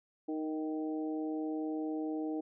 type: harmonic tone with a mistuned harmonic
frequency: 155.56 Hz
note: D#3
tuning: in tune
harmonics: 2 / 3 / 4 / 5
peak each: -34 / -42 / -47 / -47 dBFS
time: 0.28-2.41 s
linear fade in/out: 10 ms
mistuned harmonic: 4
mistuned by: +24 cents
effects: none